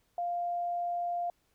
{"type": "tone", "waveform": "sine", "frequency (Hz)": 698.5, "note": "F5", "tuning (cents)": 0, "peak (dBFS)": -30, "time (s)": [0.18, 1.3], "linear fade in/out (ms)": 2, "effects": ["pink hiss -73 dBFS RMS until 1.54 s"]}